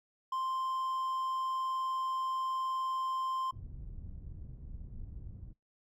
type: tone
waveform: triangle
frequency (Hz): 1046.5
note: C6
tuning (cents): 0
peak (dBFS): -30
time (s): 0.32-3.51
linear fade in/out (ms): 5
type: low-pass noise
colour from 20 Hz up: pink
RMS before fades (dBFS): -45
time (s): 3.52-5.53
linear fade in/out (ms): 10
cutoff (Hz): 110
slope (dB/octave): 12
effects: noise-tail reverb RT60 0.2 s tail -25 dB re dry